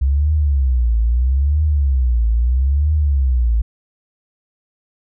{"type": "tone with vibrato", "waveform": "sine", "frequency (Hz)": 65.41, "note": "C2", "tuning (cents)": 0, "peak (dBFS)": -12, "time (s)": [0.01, 3.62], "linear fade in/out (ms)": 10, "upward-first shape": "triangle", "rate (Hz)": 0.77, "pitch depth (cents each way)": 300, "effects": []}